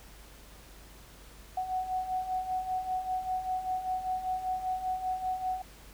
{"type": "beating tone pair", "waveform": "sine", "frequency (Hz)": [740, 745.1], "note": ["F#5", "F#5"], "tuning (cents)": [0, 12], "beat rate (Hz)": 5.1, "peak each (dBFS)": [-37, -31], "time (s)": [1.57, 5.62], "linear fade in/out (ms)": 5, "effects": ["added 50 Hz sine -52 dBFS peak until 5.93 s", "pink hiss -54 dBFS RMS until 5.93 s"]}